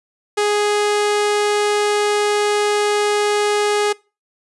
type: tone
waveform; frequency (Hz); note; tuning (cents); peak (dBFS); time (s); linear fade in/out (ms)
sawtooth; 415.3; G#4; 0; -11; 0.37-3.93; 10
effects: noise-tail reverb RT60 0.3 s tail -23 dB re dry + resampled to 24000 Hz